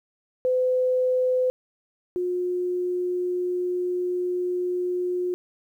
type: tone pair in turn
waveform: sine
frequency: 508 / 359.2 Hz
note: B4 / F4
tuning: +49 / +49 cents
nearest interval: tritone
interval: 600 cents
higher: first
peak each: -19 / -23 dBFS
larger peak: first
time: 0.45-1.5 / 2.16-5.34 s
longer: second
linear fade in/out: 0 ms
effects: 10-bit